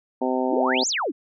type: harmonic tone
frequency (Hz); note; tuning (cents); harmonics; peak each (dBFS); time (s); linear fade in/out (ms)
128.6; C3; -30; 2 / 3 / 4 / 5 / 6 / 7; -25 / -27 / -28 / -29 / -30 / -30; 0.21-0.84; 10
type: exponential two-way sweep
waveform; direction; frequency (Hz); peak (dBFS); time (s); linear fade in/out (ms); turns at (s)
sine; up then down; 233.1 to 7459 to 233.1; -22; 0.5-1.12; 20; 0.88
effects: none